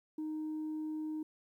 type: tone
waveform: sine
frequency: 310 Hz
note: D#4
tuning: 6 cents flat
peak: -34 dBFS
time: 0.18-1.23 s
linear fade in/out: 5 ms
effects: tanh soft clip ceiling -34 dBFS + 12-bit